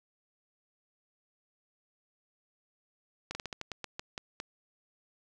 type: slowing click train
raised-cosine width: 0.2 ms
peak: -20 dBFS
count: 11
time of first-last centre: 3.31-4.401 s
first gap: 40 ms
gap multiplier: 1.21
effects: none